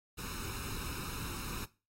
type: noise with comb filter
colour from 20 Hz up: pink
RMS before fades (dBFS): -41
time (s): 0.17-1.66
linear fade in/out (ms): 20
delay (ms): 0.76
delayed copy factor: +0.75
effects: noise-tail reverb RT60 0.3 s tail -18 dB re dry + AAC 48 kbps